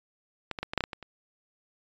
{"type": "clicks", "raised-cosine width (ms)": 0.3, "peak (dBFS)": [-16, -19, -16, -17, -8, -11, -11, -21, -27], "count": 9, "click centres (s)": [0.513, 0.588, 0.63, 0.735, 0.777, 0.807, 0.839, 0.932, 1.027], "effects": ["resampled to 16000 Hz"]}